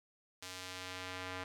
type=tone with band-pass filter sweep; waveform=square; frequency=92.2 Hz; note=F#2; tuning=6 cents flat; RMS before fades=-45 dBFS; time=0.42-1.44 s; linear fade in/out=5 ms; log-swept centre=5600 to 1800 Hz; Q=0.7; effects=none